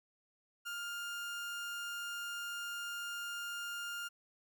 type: tone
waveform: 30% pulse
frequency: 1406 Hz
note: F6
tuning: 11 cents sharp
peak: -37 dBFS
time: 0.65-4.09 s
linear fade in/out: 20 ms
effects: none